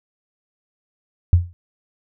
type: tone with exponential decay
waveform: sine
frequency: 87.31 Hz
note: F2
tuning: in tune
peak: -5 dBFS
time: 1.33-1.53 s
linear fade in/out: 0 ms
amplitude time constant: 42 ms
effects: none